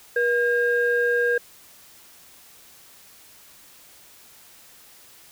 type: tone pair together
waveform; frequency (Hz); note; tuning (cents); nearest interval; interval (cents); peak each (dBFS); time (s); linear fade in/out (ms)
sine; 480 / 1614.5; B4 / G#6; -49 / -49; octave + major sixth; 2100; -20 / -21; 0.16-1.38; 5
effects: tanh soft clip ceiling -11 dBFS + white hiss -50 dBFS RMS until 5.31 s